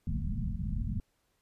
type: low-pass noise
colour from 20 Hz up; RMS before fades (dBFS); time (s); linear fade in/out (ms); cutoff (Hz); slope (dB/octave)
pink; -33; 0.07-1; 2; 230; 96
effects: pink hiss -75 dBFS RMS until 1.41 s + resampled to 32000 Hz